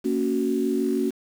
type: chord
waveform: sine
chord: F# major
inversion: first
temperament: just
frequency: 231.2 / 277.5 / 370 Hz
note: A#3 / C#4 / F#4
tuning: -14 / +2 / 0 cents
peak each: -26 / -25 / -25 dBFS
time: 0.04-1.11 s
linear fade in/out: 20 ms
effects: 7-bit